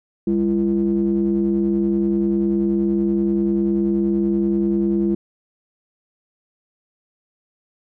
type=ring-modulated tone; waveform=triangle; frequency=68.8 Hz; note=C#2; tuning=12 cents flat; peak=-11 dBFS; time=0.27-5.15 s; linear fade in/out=5 ms; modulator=270 Hz; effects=none